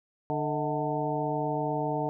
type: harmonic tone with a mistuned harmonic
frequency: 148.7 Hz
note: D3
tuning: 22 cents sharp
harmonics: 1 / 2 / 3 / 4 / 5 / 6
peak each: -34 / -34 / -34 / -34 / -34 / -34 dBFS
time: 0.3-2.09 s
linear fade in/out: 0 ms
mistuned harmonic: 4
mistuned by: +100 cents
effects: none